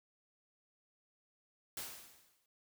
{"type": "noise with exponential decay", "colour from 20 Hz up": "white", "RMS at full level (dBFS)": -41, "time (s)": [1.77, 2.46], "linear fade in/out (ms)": 2, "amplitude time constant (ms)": 150, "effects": []}